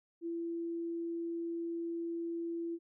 sine tone, 336.5 Hz, E4, 36 cents sharp, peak -35 dBFS, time 0.21-2.79 s, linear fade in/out 50 ms, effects none

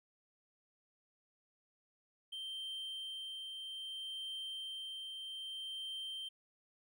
triangle tone with tremolo, 3136 Hz, G7, in tune, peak -39 dBFS, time 2.32-6.29 s, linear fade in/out 10 ms, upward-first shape triangle, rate 0.62 Hz, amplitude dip 30%, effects none

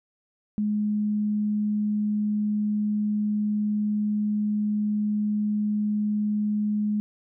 sine tone, 209.8 Hz, G#3, 18 cents sharp, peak -22 dBFS, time 0.58-7 s, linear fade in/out 0 ms, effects none

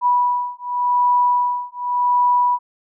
sine beating tone pair, 980 / 980.88 Hz, B5 / B5, -14 / -12 cents, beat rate 0.88 Hz, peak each -18 dBFS, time 0.01-2.59 s, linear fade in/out 50 ms, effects none

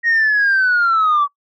sine linear sweep, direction down, 1883 to 1131 Hz, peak -10 dBFS, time 0.03-1.28 s, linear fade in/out 50 ms, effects noise-tail reverb RT60 0.1 s tail -24 dB re dry + tanh soft clip ceiling -9 dBFS

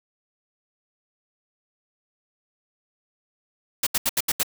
white noise bursts, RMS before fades -22 dBFS, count 6, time 3.83-4.432 s, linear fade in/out 5 ms, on 37 ms, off 76 ms, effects none

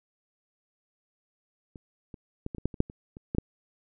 clicks, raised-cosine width 3 ms, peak -30 / -29 / -20 / -22 / -26 / -13 / -28 / -8 / -29 / -30 / -17 / -10 dBFS, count 12, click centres 1.758 / 2.142 / 2.464 / 2.548 / 2.583 / 2.656 / 2.742 / 2.804 / 2.899 / 3.169 / 3.349 / 3.384 s, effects none

